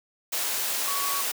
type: tone in noise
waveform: sine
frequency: 1122 Hz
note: C#6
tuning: 21 cents sharp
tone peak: -30 dBFS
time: 0.87-1.22 s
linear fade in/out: 10 ms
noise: white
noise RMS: -28 dBFS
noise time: 0.32-1.32 s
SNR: -5 dB
effects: high-pass 400 Hz 12 dB/octave